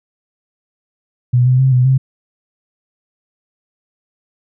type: tone with pitch steps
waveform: sine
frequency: 123.5 / 127.6 / 132.5 / 125.7 / 132.3 Hz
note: B2 / C3 / C3 / B2 / C3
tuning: 0 / -43 / +22 / +31 / +20 cents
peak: -8 dBFS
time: 1.33-1.98 s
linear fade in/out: 10 ms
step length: 130 ms
effects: none